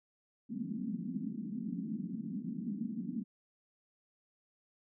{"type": "band-pass noise", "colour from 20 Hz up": "white", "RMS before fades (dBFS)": -39, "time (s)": [0.49, 3.24], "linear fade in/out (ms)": 20, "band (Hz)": [180, 250], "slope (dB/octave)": 48, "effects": []}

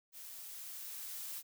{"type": "noise with level ramp", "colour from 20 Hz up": "blue", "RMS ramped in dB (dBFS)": [-50, -43], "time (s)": [0.12, 1.43], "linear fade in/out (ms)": 50, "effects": []}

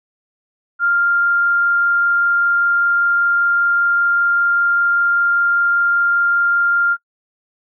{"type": "tone with frequency modulation", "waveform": "sine", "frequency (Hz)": 1396.9, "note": "F6", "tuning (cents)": 0, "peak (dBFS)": -12, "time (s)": [0.79, 6.97], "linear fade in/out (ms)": 50, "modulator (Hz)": 25.1, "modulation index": 0.23, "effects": ["noise-tail reverb RT60 0.1 s tail -24 dB re dry"]}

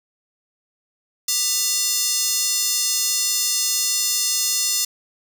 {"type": "tone with high-pass filter", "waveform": "square", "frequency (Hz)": 397.1, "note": "G4", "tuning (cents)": 22, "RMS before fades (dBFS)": -21, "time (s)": [1.28, 4.85], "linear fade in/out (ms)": 5, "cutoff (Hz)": 5600, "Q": 1.9, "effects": []}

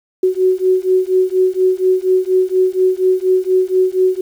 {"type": "beating tone pair", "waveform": "sine", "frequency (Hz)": [370, 374.2], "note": ["F#4", "F#4"], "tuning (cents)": [0, 20], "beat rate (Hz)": 4.2, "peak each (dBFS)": -14, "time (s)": [0.23, 4.21], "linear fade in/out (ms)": 5, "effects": ["7-bit"]}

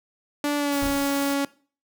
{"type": "tone with pitch glide", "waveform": "sawtooth", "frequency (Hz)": [291, 279.8], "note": ["D4", "C#4"], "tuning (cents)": [-16, 16], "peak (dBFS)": -18, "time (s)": [0.44, 1.45], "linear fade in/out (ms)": 2, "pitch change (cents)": -68, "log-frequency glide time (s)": [0.57, 0.83]}
{"type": "band-stop noise", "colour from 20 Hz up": "white", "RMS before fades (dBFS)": -36, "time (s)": [0.72, 1.34], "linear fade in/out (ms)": 5, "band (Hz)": [1600, 3900], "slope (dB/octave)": 96}
{"type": "noise with exponential decay", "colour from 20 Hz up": "brown", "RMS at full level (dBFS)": -27, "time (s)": [0.82, 1.23], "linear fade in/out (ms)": 1, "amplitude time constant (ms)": 89}
{"effects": ["noise-tail reverb RT60 0.4 s tail -20 dB re dry"]}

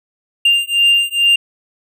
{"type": "beating tone pair", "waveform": "triangle", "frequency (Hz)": [2794, 2796.3], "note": ["F7", "F7"], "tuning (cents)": [0, 2], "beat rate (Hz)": 2.3, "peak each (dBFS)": -12, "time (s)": [0.45, 1.36], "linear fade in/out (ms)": 5, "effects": []}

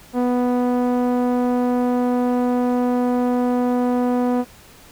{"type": "tone with low-pass filter", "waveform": "sawtooth", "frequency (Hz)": 246.9, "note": "B3", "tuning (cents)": 0, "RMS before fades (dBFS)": -19, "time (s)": [0.13, 4.45], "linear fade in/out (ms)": 50, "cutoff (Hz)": 830, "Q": 0.98, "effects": ["pink hiss -46 dBFS RMS until 4.91 s"]}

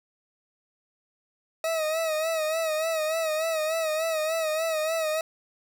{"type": "tone with vibrato", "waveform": "40% pulse", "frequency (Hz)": 636, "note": "D#5", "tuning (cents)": 38, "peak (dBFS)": -24, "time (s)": [1.64, 5.21], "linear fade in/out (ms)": 2, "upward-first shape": "sine", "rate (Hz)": 3.4, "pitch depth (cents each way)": 59, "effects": []}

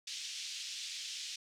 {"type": "band-pass noise", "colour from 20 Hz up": "pink", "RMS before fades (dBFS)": -43, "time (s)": [0.07, 1.36], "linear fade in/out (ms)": 5, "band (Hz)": [2900, 6700], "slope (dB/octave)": 24, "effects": []}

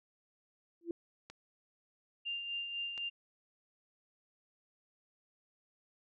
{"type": "tone with exponential growth", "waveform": "sine", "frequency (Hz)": 339.2, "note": "E4", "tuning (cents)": 50, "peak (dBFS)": -30, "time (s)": [0.81, 0.91], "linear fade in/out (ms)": 2, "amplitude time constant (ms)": 20}
{"type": "clicks", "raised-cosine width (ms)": 0.2, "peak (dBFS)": -31, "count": 2, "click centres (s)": [1.3, 2.978]}
{"type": "tone with tremolo", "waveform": "sine", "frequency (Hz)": 2794, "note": "F7", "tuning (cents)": 0, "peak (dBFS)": -35, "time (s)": [2.25, 3.1], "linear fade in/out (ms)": 20, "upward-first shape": "sine", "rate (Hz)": 4, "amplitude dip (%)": 45}
{"effects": []}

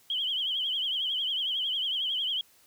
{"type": "tone with vibrato", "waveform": "sine", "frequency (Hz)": 3130, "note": "G7", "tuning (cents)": -3, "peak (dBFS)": -27, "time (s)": [0.1, 2.41], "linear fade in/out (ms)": 2, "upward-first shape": "triangle", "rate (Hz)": 11, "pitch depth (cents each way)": 120, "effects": ["white hiss -61 dBFS RMS until 2.66 s"]}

